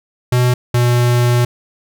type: tone pair in turn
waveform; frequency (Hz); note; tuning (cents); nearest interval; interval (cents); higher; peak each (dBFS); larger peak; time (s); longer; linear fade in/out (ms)
square; 124 / 121.52; B2 / B2; +7 / -28; unison; 35; first; -11; neither; 0.32-0.54 / 0.74-1.45; second; 5
effects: none